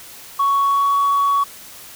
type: tone with pitch glide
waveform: sine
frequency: 1114 to 1123 Hz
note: C#6 to C#6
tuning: +8 to +22 cents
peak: -12 dBFS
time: 0.39-1.44 s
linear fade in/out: 10 ms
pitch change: +14 cents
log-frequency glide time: 0.65-0.95 s
effects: tanh soft clip ceiling -11 dBFS + white hiss -39 dBFS RMS until 1.95 s